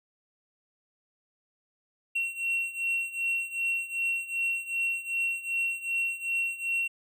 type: beating tone pair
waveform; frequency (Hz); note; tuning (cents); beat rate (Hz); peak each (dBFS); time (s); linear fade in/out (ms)
triangle; 2727 / 2729.6; F7 / F7; -42 / -40; 2.6; -31 / -28; 2.15-6.88; 10
effects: none